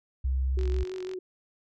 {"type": "tone", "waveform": "sine", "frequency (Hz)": 65.41, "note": "C2", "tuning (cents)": 0, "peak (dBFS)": -24, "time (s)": [0.24, 0.84], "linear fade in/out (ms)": 10}
{"type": "tone with vibrato", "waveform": "sine", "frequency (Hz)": 370, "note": "F#4", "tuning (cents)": 0, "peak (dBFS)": -33, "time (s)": [0.57, 1.19], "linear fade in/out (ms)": 5, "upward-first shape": "square", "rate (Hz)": 6, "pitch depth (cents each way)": 15}
{"type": "click train", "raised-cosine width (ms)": 0.2, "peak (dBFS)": -27, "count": 26, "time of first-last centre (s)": [0.59, 1.136], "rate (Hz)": 45.8}
{"effects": []}